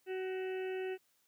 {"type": "harmonic tone with a mistuned harmonic", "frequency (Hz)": 375.1, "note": "F#4", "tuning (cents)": 24, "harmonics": [1, 2, 4, 5, 6, 7, 8], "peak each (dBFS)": [-36, -49, -52, -52, -59, -51, -58], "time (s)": [0.06, 0.98], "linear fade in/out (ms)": 50, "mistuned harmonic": 8, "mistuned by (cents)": -22, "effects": ["white hiss -74 dBFS RMS until 1.27 s", "high-pass 100 Hz 12 dB/octave"]}